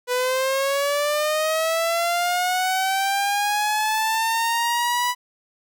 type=linear sweep; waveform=sawtooth; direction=up; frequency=491.5 to 987.8 Hz; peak=-16 dBFS; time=0.07-5.15 s; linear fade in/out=50 ms; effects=none